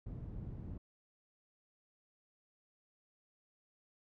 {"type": "low-pass noise", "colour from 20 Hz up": "white", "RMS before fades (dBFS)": -45, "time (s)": [0.06, 0.78], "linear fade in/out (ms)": 5, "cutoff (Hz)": 130, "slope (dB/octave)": 12, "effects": []}